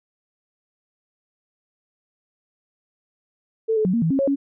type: tone with pitch steps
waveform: sine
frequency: 445.8 / 432.3 / 183.8 / 232.7 / 162.4 / 271.4 / 550 / 278.6 Hz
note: A4 / A4 / F#3 / A#3 / E3 / C#4 / C#5 / C#4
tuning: +23 / -31 / -11 / -3 / -26 / -36 / -14 / +9 cents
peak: -17 dBFS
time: 3.68-4.36 s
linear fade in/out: 20 ms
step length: 85 ms
effects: none